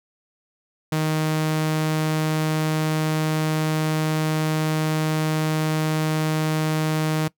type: tone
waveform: sawtooth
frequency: 156.1 Hz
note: D#3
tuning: 6 cents sharp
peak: -16 dBFS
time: 0.92-7.28 s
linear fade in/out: 5 ms
effects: noise-tail reverb RT60 0.1 s tail -21 dB re dry